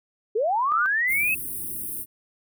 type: linear sweep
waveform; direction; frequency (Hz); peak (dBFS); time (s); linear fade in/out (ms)
sine; up; 397.4 to 2633; -20; 0.35-1.35; 10
type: tone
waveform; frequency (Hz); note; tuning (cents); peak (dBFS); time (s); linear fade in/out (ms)
sine; 1203; D6; +41; -24; 0.72-0.86; 0
type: band-stop noise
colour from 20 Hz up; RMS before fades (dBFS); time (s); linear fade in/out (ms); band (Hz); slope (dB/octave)
white; -32; 1.07-2.06; 50; 390 to 8800; 96
effects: none